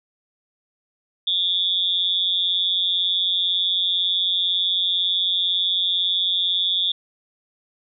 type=tone with amplitude modulation; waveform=sine; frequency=3508 Hz; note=A7; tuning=6 cents flat; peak=-14 dBFS; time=1.27-6.92 s; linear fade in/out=5 ms; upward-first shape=sine; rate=182 Hz; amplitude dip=100%; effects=none